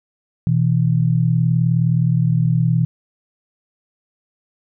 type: tone pair together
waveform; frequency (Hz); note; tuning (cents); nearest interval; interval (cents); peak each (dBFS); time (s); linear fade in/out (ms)
sine; 123.47 / 162.74; B2 / E3; 0 / -22; perfect fourth; 478; -16; 0.47-2.85; 0
effects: none